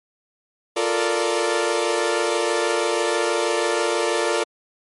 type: chord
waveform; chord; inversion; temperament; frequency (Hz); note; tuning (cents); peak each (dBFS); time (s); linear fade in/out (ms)
sawtooth; Bb major seventh; second; equal; 349.2 / 440 / 466.2 / 587.3; F4 / A4 / Bb4 / D5; 0 / 0 / 0 / 0; -21; 0.76-4.44; 10
effects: MP3 48 kbps